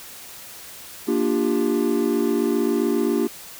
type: chord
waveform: triangle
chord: G minor seventh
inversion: first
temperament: equal with one note detuned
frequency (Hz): 233.1 / 293.7 / 349.2 / 396.6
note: Bb3 / D4 / F4 / G4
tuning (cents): 0 / 0 / 0 / +20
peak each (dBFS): -22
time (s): 1.07-3.28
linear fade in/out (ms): 20
effects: white hiss -40 dBFS RMS until 3.59 s